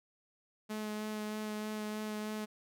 sawtooth tone with vibrato, 213.4 Hz, G#3, 47 cents sharp, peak -33 dBFS, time 0.69-2.46 s, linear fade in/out 20 ms, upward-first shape sine, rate 3.2 Hz, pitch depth 12 cents each way, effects none

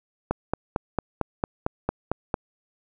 click train, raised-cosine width 1 ms, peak -9 dBFS, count 10, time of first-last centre 0.31-2.342 s, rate 4.43 Hz, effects none

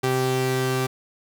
sawtooth tone pair together, 130 / 389.6 Hz, C3 / G4, -11 / -11 cents, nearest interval octave + perfect fifth, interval 1900 cents, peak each -20 / -20 dBFS, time 0.03-0.87 s, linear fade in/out 10 ms, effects none

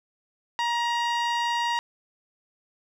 sawtooth tone with low-pass filter, 945 Hz, A#5, 23 cents sharp, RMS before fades -26 dBFS, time 0.59-1.79 s, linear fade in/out 0 ms, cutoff 4300 Hz, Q 0.89, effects none

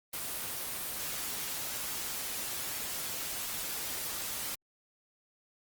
white noise, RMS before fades -37 dBFS, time 0.13-4.55 s, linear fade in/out 5 ms, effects Opus 24 kbps

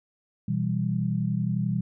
sine chord, E minor, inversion second, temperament equal, 123.47 / 164.81 / 196 Hz, B2 / E3 / G3, 0 / 0 / 0 cents, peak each -28 dBFS, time 0.48-1.81 s, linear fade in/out 5 ms, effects none

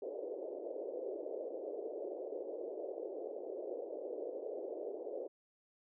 white band-pass noise, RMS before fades -43 dBFS, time 0.02-5.28 s, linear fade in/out 5 ms, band 350 to 580 Hz, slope 48 dB/octave, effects none

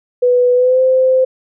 sine tone with pitch glide, 493.9 to 518.2 Hz, B4 to C5, 0 to -17 cents, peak -8 dBFS, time 0.22-1.25 s, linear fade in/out 10 ms, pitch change +83 cents, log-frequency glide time 0.54-0.81 s, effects none

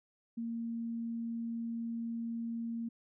sine tone, 231 Hz, A#3, 16 cents flat, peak -35 dBFS, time 0.37-2.89 s, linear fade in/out 10 ms, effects none

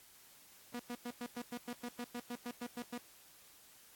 sawtooth tone bursts, 241.8 Hz, B3, 36 cents flat, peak -36 dBFS, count 15, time 0.74-2.98 s, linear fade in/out 5 ms, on 56 ms, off 100 ms, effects white hiss -61 dBFS RMS until 3.95 s + AAC 64 kbps

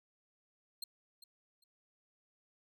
sawtooth tone with echo, 4186 Hz, C8, in tune, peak -36 dBFS, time 0.82-0.84 s, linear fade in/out 5 ms, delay 400 ms, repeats 2, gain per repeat -14 dB, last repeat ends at 1.64 s, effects none

